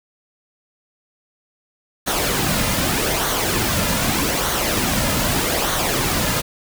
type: noise with flanger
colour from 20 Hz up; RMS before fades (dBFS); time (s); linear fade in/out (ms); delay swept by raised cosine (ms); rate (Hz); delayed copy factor
pink; -20; 2.06-6.42; 20; 0.39 to 2.69; 0.82; -0.5
effects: none